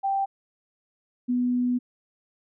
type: tone pair in turn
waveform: sine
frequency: 784 / 246.9 Hz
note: G5 / B3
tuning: 0 / 0 cents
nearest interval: octave + minor sixth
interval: 2000 cents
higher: first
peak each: -22 / -21 dBFS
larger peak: second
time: 0.03-0.26 / 1.28-1.79 s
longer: second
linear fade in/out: 20 ms
effects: none